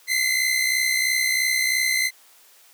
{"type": "tone pair together", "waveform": "sawtooth", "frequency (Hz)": [2030, 2093], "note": ["B6", "C7"], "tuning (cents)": [47, 0], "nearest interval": "minor second", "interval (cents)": 53, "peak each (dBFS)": -19, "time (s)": [0.07, 2.11], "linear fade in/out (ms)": 50, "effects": ["white hiss -53 dBFS RMS until 2.73 s", "high-pass 400 Hz 12 dB/octave"]}